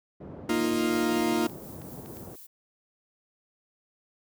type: band-pass noise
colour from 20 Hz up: pink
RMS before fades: -43 dBFS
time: 0.2-2.36 s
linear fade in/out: 10 ms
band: 110 to 540 Hz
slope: 12 dB/octave
type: chord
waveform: 40% pulse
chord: Bb suspended fourth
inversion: none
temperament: equal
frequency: 233.1 / 311.1 / 349.2 Hz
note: Bb3 / Eb4 / F4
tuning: 0 / 0 / 0 cents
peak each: -28 / -28 / -27 dBFS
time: 0.49-1.47 s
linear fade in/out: 5 ms
type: noise with tremolo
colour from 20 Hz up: violet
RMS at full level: -47 dBFS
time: 0.92-2.47 s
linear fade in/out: 10 ms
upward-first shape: triangle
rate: 4.2 Hz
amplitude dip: 40%
type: clicks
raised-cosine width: 0.2 ms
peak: -34 dBFS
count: 9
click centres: 1.091 / 1.173 / 1.283 / 1.366 / 1.408 / 1.497 / 1.818 / 2.06 / 2.17 s
effects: none